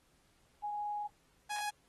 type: tone pair in turn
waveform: sine / sawtooth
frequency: 830.6 / 833.6 Hz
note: G#5 / G#5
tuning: 0 / +6 cents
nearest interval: unison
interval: 6 cents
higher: second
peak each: -35 / -32 dBFS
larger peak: second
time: 0.62-1.08 / 1.49-1.71 s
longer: first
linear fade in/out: 20 ms
effects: pink hiss -71 dBFS RMS until 1.88 s + AAC 32 kbps